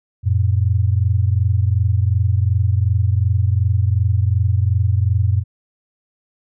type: tone pair together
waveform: sine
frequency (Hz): 90.39 / 113.1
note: F#2 / A2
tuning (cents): -40 / +48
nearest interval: major third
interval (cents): 388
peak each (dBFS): -15 / -17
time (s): 0.23-5.44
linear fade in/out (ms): 50
effects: none